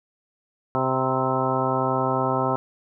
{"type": "harmonic tone with a mistuned harmonic", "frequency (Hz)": 130.81, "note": "C3", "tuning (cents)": 0, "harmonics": [1, 2, 3, 4, 5, 6, 7, 8, 10], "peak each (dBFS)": [-29, -29, -29, -29, -29, -29, -29, -29, -29], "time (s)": [0.75, 2.56], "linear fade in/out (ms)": 0, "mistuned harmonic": 7, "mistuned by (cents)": 23, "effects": []}